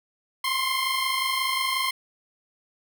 15% pulse tone pair together, 1041 / 1066.6 Hz, C6 / C6, -9 / +33 cents, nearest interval unison, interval 42 cents, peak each -20 dBFS, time 0.44-1.91 s, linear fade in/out 5 ms, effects none

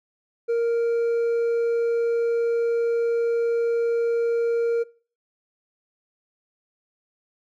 sine tone with hard clipping, 466.2 Hz, A#4, in tune, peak -20 dBFS, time 0.48-4.84 s, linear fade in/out 20 ms, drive 2 dB, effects noise-tail reverb RT60 0.4 s tail -21 dB re dry

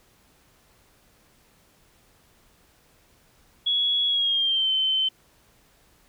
sine tone with pitch glide, 3357 to 3078 Hz, G#7 to G7, +18 to -32 cents, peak -20 dBFS, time 3.66-5.09 s, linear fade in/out 10 ms, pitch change -150 cents, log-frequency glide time 4.07-4.71 s, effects pink hiss -60 dBFS RMS until 6.08 s

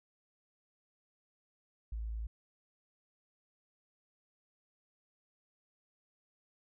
sine tone, 55.1 Hz, A1, 3 cents sharp, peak -36 dBFS, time 1.92-2.27 s, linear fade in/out 5 ms, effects none

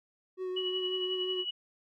triangle tone with vibrato, 370 Hz, F#4, in tune, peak -31 dBFS, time 0.37-1.45 s, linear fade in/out 50 ms, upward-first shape triangle, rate 5.6 Hz, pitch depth 20 cents each way
sine tone with tremolo, 2933 Hz, F#7, 16 cents flat, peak -30 dBFS, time 0.56-1.51 s, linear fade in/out 10 ms, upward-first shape triangle, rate 11 Hz, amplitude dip 65%
effects none

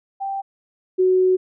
sine tone pair in turn, 784 / 370.9 Hz, G5 / F#4, 0 / +4 cents, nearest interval octave + minor second, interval 1296 cents, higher first, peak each -23 / -13 dBFS, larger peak second, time 0.2-0.42 / 0.98-1.37 s, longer second, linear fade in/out 20 ms, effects none

